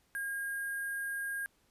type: tone with sample-and-hold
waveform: sine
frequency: 1623 Hz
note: G#6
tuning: 40 cents flat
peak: -34 dBFS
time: 0.15-1.46 s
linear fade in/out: 0 ms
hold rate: 11025 Hz
effects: pink hiss -71 dBFS RMS until 1.7 s + resampled to 32000 Hz